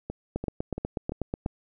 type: two click trains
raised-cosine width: 2 ms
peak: -19 / -15 dBFS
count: 5 / 10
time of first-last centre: 0.1-1.461 / 0.36-1.462 s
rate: 2.94 / 8.17 Hz
effects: none